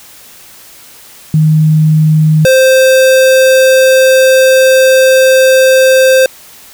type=tone pair in turn; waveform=sine / square; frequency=155.56 / 523.2 Hz; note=D#3 / C5; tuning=0 / 0 cents; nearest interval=octave + major sixth; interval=2100 cents; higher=second; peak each=-4 dBFS; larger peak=neither; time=1.34-2.45 / 2.45-6.26 s; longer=second; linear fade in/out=2 ms; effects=white hiss -36 dBFS RMS until 6.73 s